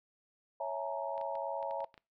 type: chord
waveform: sine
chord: A# half-diminished seventh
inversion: first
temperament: equal with one note detuned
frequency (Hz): 554.4 / 659.3 / 849.5 / 932.3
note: C#5 / E5 / G#5 / A#5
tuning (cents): 0 / 0 / +39 / 0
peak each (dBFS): -39 / -39 / -42 / -40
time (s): 0.6-1.85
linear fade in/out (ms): 5
type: clicks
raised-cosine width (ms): 0.3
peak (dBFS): -38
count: 9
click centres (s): 1.179 / 1.213 / 1.354 / 1.628 / 1.71 / 1.805 / 1.843 / 1.942 / 1.978
effects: noise-tail reverb RT60 0.3 s tail -23 dB re dry